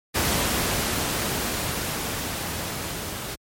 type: noise with level ramp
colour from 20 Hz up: pink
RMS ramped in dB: -22 to -32 dBFS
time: 0.14-3.36 s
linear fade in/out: 20 ms
effects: high-pass 60 Hz 12 dB/octave + MP3 64 kbps